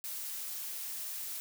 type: noise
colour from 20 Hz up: blue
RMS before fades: -40 dBFS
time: 0.04-1.4 s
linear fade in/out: 0 ms
effects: none